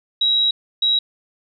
sine tone bursts at uneven times, 3855 Hz, B7, 43 cents flat, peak -14 dBFS, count 2, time 0.21-0.51 / 0.82-0.99 s, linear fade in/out 5 ms, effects none

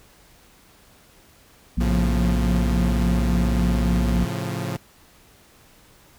harmonic tone, 59.4 Hz, A#1, 33 cents sharp, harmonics 1 / 3 / 4, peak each -20 / -23 / -26 dBFS, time 1.77-4.25 s, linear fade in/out 10 ms
sawtooth chord, A augmented, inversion none, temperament equal with one note detuned, 110 / 136.68 / 174.61 Hz, A2 / C#3 / E#3, 0 / -24 / 0 cents, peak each -26 dBFS, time 1.8-4.77 s, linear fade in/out 10 ms
effects pink hiss -53 dBFS RMS until 6.18 s

